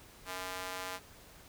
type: tone with high-pass filter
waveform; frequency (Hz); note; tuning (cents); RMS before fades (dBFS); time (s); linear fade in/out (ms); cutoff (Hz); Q
square; 92.5; F#2; 0; -41; 0.25-1; 50; 820; 0.83
effects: pink hiss -56 dBFS RMS until 1.48 s